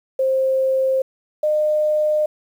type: tone pair in turn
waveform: sine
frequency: 528 / 608.3 Hz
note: C5 / D#5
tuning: +16 / -39 cents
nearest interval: major second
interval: 245 cents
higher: second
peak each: -15 dBFS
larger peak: neither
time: 0.19-1.02 / 1.43-2.26 s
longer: neither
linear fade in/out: 5 ms
effects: 8-bit